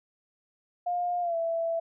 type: tone with pitch glide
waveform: sine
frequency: 708 to 664.4 Hz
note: F5 to E5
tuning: +23 to +13 cents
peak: -26 dBFS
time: 0.86-1.8 s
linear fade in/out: 10 ms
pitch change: -110 cents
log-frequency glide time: 1.21-1.36 s
effects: none